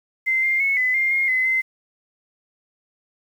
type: tone with pitch steps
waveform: sine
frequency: 2075 / 2106 / 2196 / 2014 / 2110 / 2137 / 2035 / 2063 Hz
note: C7 / C7 / C#7 / B6 / C7 / C7 / C7 / C7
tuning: -15 / +11 / -17 / +33 / +14 / +36 / -49 / -25 cents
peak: -17 dBFS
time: 0.26-1.62 s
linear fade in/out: 20 ms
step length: 170 ms
effects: 8-bit